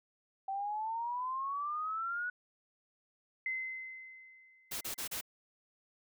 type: exponential sweep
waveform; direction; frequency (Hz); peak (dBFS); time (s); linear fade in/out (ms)
sine; up; 769 to 1480; -34; 0.48-2.3; 5
type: tone with exponential decay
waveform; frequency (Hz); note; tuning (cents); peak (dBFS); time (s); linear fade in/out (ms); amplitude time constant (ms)
sine; 2057; C7; -30; -32; 3.46-4.98; 2; 330
type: noise bursts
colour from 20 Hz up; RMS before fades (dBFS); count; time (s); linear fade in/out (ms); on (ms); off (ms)
white; -39; 4; 4.71-5.212; 10; 100; 34
effects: none